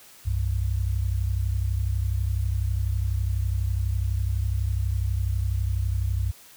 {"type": "tone pair together", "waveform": "sine", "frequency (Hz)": [64.34, 96.4], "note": ["C2", "G2"], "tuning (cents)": [-28, -28], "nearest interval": "perfect fifth", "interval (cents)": 700, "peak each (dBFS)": -25, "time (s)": [0.25, 6.32], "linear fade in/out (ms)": 20, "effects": ["white hiss -50 dBFS RMS until 6.56 s"]}